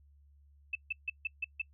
sine tone bursts, 2632 Hz, E7, 3 cents flat, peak -31 dBFS, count 6, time 0.73-1.618 s, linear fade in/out 5 ms, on 23 ms, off 150 ms, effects noise-tail reverb RT60 0.1 s tail -22 dB re dry + added 71 Hz sine -59 dBFS peak until 1.73 s

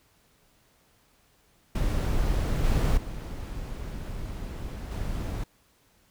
brown noise with level steps, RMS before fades -26 / -23 / -35 / -31 dBFS, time 1.75-5.44 s, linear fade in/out 5 ms, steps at 2.64 / 2.97 / 4.91 s, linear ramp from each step 5 ms, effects pink hiss -64 dBFS RMS until 6.1 s

